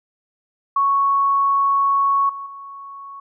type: tone with level steps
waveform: sine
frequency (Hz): 1108.7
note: C#6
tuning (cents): 0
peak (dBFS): -14 / -28 / -33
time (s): 0.76-3.2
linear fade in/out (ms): 5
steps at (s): 2.29 / 2.46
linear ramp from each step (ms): 5
effects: none